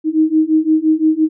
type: beating tone pair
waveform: sine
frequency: 311.1 / 316.9 Hz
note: D#4 / D#4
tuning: 0 / +32 cents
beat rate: 5.8 Hz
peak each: -14 / -13 dBFS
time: 0.04-1.29 s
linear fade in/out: 50 ms
effects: none